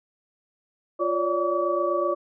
sine tone cluster, 350.3 / 560 / 588 / 1143 Hz, F4 / C#5 / D5 / D6, +5 / +18 / +2 / -47 cents, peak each -27 dBFS, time 0.99-2.15 s, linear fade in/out 20 ms, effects none

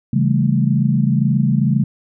sine chord, A dominant seventh, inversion first, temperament just, 137.5 / 165 / 198 / 220 Hz, C#3 / E3 / G3 / A3, -14 / +2 / +18 / 0 cents, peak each -16 / -20 / -19 / -19 dBFS, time 0.13-1.84 s, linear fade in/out 5 ms, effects none

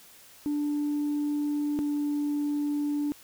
sine tone pair in turn, 293.7 / 292.4 Hz, D4 / D4, 0 / -7 cents, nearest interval unison, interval 7 cents, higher first, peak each -24 dBFS, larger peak neither, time 0.46-1.79 / 1.79-3.12 s, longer neither, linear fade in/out 0 ms, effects tanh soft clip ceiling -23 dBFS + white hiss -53 dBFS RMS until 3.23 s

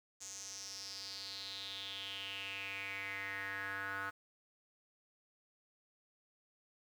square tone with band-pass filter sweep, 98 Hz, G2, in tune, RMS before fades -44 dBFS, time 0.2-4.11 s, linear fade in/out 20 ms, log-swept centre 6800 to 1400 Hz, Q 5.9, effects 10-bit

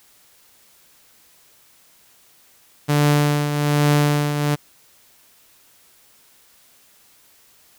sawtooth tone with tremolo, 146.83 Hz, D3, in tune, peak -9 dBFS, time 2.88-4.56 s, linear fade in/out 20 ms, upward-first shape triangle, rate 1.2 Hz, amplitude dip 60%, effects white hiss -54 dBFS RMS until 7.78 s

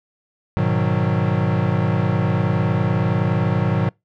square chord, G# minor seventh, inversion none, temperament equal, 103.83 / 123.47 / 155.56 / 185 Hz, G#2 / B2 / D#3 / F#3, 0 / 0 / 0 / 0 cents, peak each -23 dBFS, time 0.57-3.89 s, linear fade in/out 0 ms, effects noise-tail reverb RT60 0.2 s tail -26 dB re dry + low-pass 2000 Hz 12 dB/octave

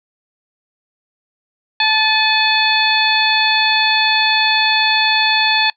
harmonic tone with a mistuned harmonic, 872 Hz, A5, 16 cents flat, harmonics 1 / 2 / 3 / 4 / 5, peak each -18 / -18 / -18 / -18 / -18 dBFS, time 1.8-5.7 s, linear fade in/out 2 ms, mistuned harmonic 3, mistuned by -53 cents, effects noise-tail reverb RT60 0.1 s tail -23 dB re dry

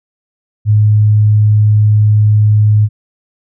sine tone, 106 Hz, G#2, 36 cents sharp, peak -5 dBFS, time 0.65-2.89 s, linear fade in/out 50 ms, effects none

